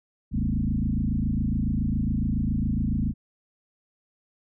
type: tone with frequency modulation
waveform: sine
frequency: 140.9 Hz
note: C#3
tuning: 29 cents sharp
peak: -22 dBFS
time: 0.31-3.14 s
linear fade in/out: 50 ms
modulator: 27.2 Hz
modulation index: 4
effects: none